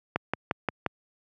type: click train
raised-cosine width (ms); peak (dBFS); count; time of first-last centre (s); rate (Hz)
0.5; -10; 5; 0.16-0.863; 5.69
effects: high-pass 100 Hz 12 dB/octave